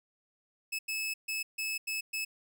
sawtooth tone bursts at uneven times, 2600 Hz, E7, 24 cents flat, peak -29 dBFS, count 6, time 0.72-0.79 / 0.88-1.14 / 1.28-1.43 / 1.58-1.78 / 1.87-2.01 / 2.13-2.25 s, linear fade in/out 10 ms, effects none

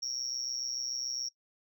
sine tone with amplitude modulation, 5588 Hz, F8, in tune, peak -28 dBFS, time 0.02-1.29 s, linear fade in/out 10 ms, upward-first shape sine, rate 127 Hz, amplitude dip 100%, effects noise-tail reverb RT60 0.1 s tail -22 dB re dry + tanh soft clip ceiling -26 dBFS

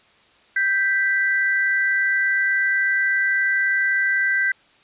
sine tone pair together, 1568 / 1975.6 Hz, G6 / B6, 0 / 0 cents, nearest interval major third, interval 400 cents, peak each -19 / -21 dBFS, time 0.56-4.52 s, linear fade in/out 5 ms, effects white hiss -55 dBFS RMS until 4.83 s + resampled to 8000 Hz

